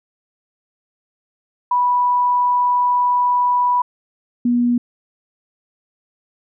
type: tone pair in turn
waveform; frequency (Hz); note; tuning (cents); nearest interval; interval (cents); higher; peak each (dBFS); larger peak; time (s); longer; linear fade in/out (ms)
sine; 983 / 241.6; B5 / B3; -8 / -38; 2 octaves; 2430; first; -13; neither; 1.71-3.82 / 4.45-4.78; first; 5
effects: none